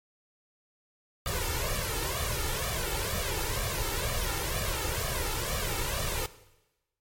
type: noise with flanger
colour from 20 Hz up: pink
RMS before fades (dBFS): -31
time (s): 1.26-6.26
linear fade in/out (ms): 0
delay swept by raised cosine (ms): 1.7 to 2.28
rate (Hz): 2.1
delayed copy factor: +0.8
effects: noise-tail reverb RT60 1.0 s tail -17 dB re dry + MP3 64 kbps